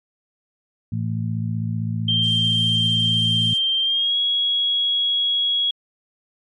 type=harmonic tone; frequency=55.6 Hz; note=A1; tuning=19 cents sharp; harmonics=2 / 3 / 4; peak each=-23 / -27 / -29 dBFS; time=0.92-3.54 s; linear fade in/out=5 ms
type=tone with pitch glide; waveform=sine; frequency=3159 to 3324 Hz; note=G7 to G#7; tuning=+13 to +1 cents; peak=-17 dBFS; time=2.08-5.71 s; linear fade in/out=5 ms; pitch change=+88 cents; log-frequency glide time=3.82-4.17 s
type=noise; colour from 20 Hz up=violet; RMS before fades=-36 dBFS; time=2.21-3.6 s; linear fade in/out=50 ms
effects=MP3 48 kbps